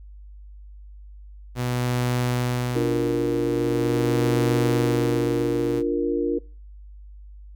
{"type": "tone with tremolo", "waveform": "sawtooth", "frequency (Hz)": 123.47, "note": "B2", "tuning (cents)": 0, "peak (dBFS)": -17, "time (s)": [1.55, 5.83], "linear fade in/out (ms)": 50, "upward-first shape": "sine", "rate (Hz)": 0.42, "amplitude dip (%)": 65}
{"type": "chord", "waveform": "sine", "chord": "Bb major", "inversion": "first", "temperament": "equal", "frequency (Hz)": [293.7, 349.2, 466.2], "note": ["D4", "F4", "Bb4"], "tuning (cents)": [0, 0, 0], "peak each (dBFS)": -25, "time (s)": [2.75, 6.39], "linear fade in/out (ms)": 10}
{"effects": ["noise-tail reverb RT60 0.4 s tail -24 dB re dry", "added 50 Hz sine -40 dBFS peak until 7.55 s"]}